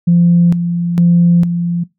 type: tone with tremolo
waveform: sine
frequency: 172.4 Hz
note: F3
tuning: 22 cents flat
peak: -5 dBFS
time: 0.07-1.84 s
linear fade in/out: 10 ms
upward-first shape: square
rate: 1.1 Hz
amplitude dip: 60%
effects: noise-tail reverb RT60 0.2 s tail -20 dB re dry + tanh soft clip ceiling -1 dBFS